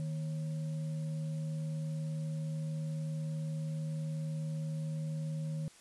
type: tone with frequency modulation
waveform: sine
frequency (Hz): 155.56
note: D#3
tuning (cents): 0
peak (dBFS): -34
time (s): 0-5.68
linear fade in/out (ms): 0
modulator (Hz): 392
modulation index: 0.28
effects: white hiss -59 dBFS RMS until 5.8 s + resampled to 24000 Hz